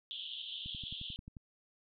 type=band-pass noise; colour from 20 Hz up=white; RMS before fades=-44 dBFS; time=0.11-1.16 s; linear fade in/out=0 ms; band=3000 to 3600 Hz; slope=96 dB/octave
type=click train; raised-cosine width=5 ms; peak=-35 dBFS; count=9; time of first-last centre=0.66-1.368 s; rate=11.3 Hz
effects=none